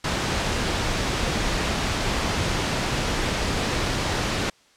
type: noise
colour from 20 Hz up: pink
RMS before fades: -24 dBFS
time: 0.04-4.5 s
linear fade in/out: 5 ms
effects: white hiss -57 dBFS RMS until 4.76 s + low-pass 6000 Hz 12 dB/octave